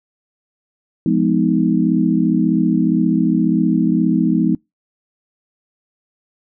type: chord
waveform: sine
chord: F half-diminished seventh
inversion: none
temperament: just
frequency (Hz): 174.61 / 209.5 / 251.4 / 314.3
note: F3 / Ab3 / Cb4 / Eb4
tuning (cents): 0 / +15 / +31 / +18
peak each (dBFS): -18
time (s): 1.06-4.55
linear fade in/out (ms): 2
effects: noise-tail reverb RT60 0.2 s tail -26 dB re dry